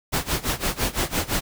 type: noise with tremolo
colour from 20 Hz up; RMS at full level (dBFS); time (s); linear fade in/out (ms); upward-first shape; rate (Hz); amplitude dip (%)
pink; -22; 0.12-1.41; 20; sine; 5.9; 90
effects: none